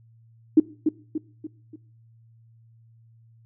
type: tone with echo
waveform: sine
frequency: 311.1 Hz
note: D#4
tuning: in tune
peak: -9 dBFS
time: 0.57-0.6 s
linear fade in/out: 5 ms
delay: 290 ms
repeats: 4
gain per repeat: -7 dB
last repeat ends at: 1.76 s
effects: noise-tail reverb RT60 0.5 s tail -21 dB re dry + added 114 Hz sine -52 dBFS peak until 3.45 s